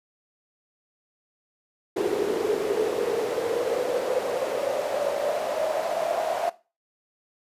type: noise with high-pass filter sweep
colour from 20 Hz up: brown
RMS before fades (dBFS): -26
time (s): 1.96-6.5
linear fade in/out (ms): 10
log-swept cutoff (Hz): 390 to 690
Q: 8.6
effects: noise-tail reverb RT60 0.3 s tail -17 dB re dry + resampled to 32000 Hz